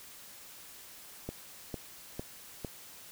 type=click train; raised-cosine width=2 ms; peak=-23 dBFS; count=4; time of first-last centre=1.29-2.647 s; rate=2.21 Hz; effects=white hiss -51 dBFS RMS until 3.11 s